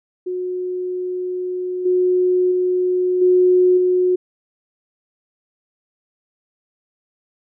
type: tone with level steps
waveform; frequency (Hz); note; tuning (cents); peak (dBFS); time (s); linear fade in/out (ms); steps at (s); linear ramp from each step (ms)
sine; 364.1; F#4; -28; -21 / -13 / -15 / -10 / -13; 0.26-4.16; 10; 1.85 / 2.51 / 3.21 / 3.77; 10
effects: none